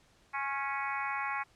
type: harmonic tone with a mistuned harmonic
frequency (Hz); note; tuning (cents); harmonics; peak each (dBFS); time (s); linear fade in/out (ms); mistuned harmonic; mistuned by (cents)
277.4; C#4; +1; 3 / 4 / 5 / 6 / 7 / 8 / 9; -38 / -37 / -41 / -42 / -41 / -40 / -45; 0.33-1.44; 20; 4; -26
effects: pink hiss -65 dBFS RMS until 1.55 s + low-pass 8000 Hz 12 dB/octave